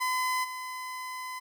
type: tone with level steps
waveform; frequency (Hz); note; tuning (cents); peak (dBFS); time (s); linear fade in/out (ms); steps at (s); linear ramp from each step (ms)
30% pulse; 1016; B5; +49; -24 / -33; 0-1.4; 20; 0.43; 20
effects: none